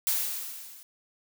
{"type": "noise with level ramp", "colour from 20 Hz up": "blue", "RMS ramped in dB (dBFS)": [-25, -50], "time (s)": [0.07, 0.83], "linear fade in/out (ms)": 0, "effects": []}